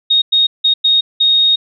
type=tone bursts at uneven times; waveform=sine; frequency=3729 Hz; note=A#7; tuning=in tune; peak=-8 dBFS; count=5; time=0.1-0.22 / 0.32-0.47 / 0.64-0.74 / 0.84-1.01 / 1.2-1.56 s; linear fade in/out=10 ms; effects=none